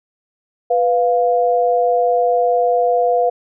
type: tone pair together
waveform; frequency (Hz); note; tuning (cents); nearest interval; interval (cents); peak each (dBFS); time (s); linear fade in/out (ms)
sine; 494.6 / 699.5; B4 / F5; +3 / +3; tritone; 600; -15; 0.7-3.3; 10
effects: none